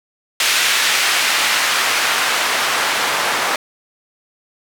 white noise with band-pass filter sweep, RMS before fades -17 dBFS, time 0.4-3.56 s, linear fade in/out 2 ms, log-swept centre 2400 to 1000 Hz, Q 0.82, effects none

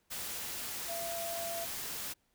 sine tone in noise, 677 Hz, E5, 46 cents sharp, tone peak -38 dBFS, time 0.88-1.66 s, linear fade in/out 20 ms, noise white, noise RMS -40 dBFS, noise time 0.1-2.14 s, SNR -1 dB, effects pink hiss -75 dBFS RMS until 2.34 s

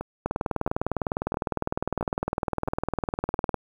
two click trains, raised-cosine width 1 ms, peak -17 / -11 dBFS, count 6 / 66, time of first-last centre 0.01-3.343 / 0.26-3.543 s, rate 1.5 / 19.8 Hz, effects 8-bit

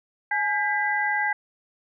sine tone cluster, 841 / 1607 / 1987 Hz, G#5 / G6 / B6, +22 / +43 / +10 cents, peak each -26 dBFS, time 0.31-1.33 s, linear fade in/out 5 ms, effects none

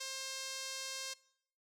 sawtooth tone with band-pass filter, 531 Hz, C5, 25 cents sharp, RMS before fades -43 dBFS, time 0-1.14 s, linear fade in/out 10 ms, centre 5700 Hz, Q 1.4, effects noise-tail reverb RT60 0.7 s tail -22 dB re dry

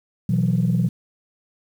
sine chord, B suspended fourth, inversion none, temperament equal with one note detuned, 123.47 / 164.81 / 184.46 Hz, B2 / E3 / F#3, 0 / 0 / -5 cents, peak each -20 dBFS, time 0.29-0.89 s, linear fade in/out 5 ms, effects tanh soft clip ceiling -11 dBFS + 8-bit

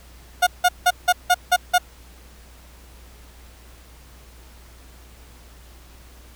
30% pulse tone bursts, 718 Hz, F5, 48 cents sharp, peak -10 dBFS, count 7, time 0.42-1.783 s, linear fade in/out 10 ms, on 49 ms, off 170 ms, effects added 60 Hz sine -45 dBFS peak until 6.35 s + pink hiss -50 dBFS RMS until 6.35 s

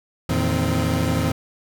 30% pulse tone cluster, 85.1 / 114.5 / 157.7 / 260.9 Hz, F2 / A#2 / D#3 / C4, -44 / -31 / +24 / -5 cents, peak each -22 dBFS, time 0.29-1.32 s, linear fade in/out 5 ms, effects none

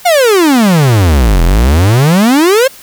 45% pulse exponential two-way sweep, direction down then up, 740 to 40.21 to 552 Hz, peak -5 dBFS, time 0.05-2.68 s, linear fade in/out 10 ms, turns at 1.43 s, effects white hiss -35 dBFS RMS until 2.82 s

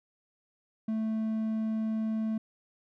triangle tone, 220 Hz, A3, in tune, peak -26 dBFS, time 0.88-2.38 s, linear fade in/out 5 ms, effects none

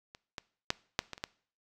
clicks, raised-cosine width 0.2 ms, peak -30 / -21 / -10 / -9 / -21 / -30 / -16 dBFS, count 7, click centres 0.149 / 0.382 / 0.704 / 0.991 / 1.133 / 1.179 / 1.239 s, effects noise-tail reverb RT60 0.5 s tail -22 dB re dry

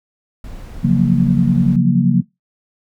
brown noise, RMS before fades -32 dBFS, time 0.44-1.76 s, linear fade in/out 2 ms
sine chord, Gb major seventh, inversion second, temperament equal with one note detuned, 137.4 / 174.61 / 185 / 233.1 Hz, Db3 / F3 / Gb3 / Bb3, -15 / 0 / 0 / 0 cents, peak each -16 dBFS, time 0.83-2.22 s, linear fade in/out 20 ms
effects noise-tail reverb RT60 0.2 s tail -23 dB re dry

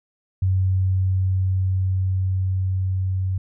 sine tone with level ramp, 94 Hz, F#2, 28 cents sharp, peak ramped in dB -16 to -20 dBFS, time 0.42-3.38 s, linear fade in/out 5 ms, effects none

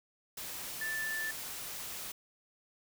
sine tone in noise, 1760 Hz, A6, in tune, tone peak -34 dBFS, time 0.81-1.31 s, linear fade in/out 5 ms, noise white, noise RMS -42 dBFS, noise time 0.37-2.12 s, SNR +5 dB, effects none

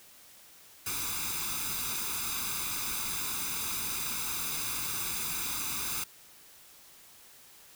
white noise with comb filter, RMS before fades -34 dBFS, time 0.86-6.04 s, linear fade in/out 5 ms, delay 0.81 ms, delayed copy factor +0.75, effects white hiss -55 dBFS RMS until 7.75 s

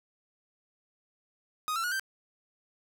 45% pulse tone with pitch steps, 1247 / 1344.2 / 1449.1 / 1562.1 Hz, D#6 / E6 / F#6 / G6, +3 / +33 / -37 / -7 cents, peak -29 dBFS, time 1.68-1.996 s, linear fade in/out 0 ms, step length 79 ms, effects none

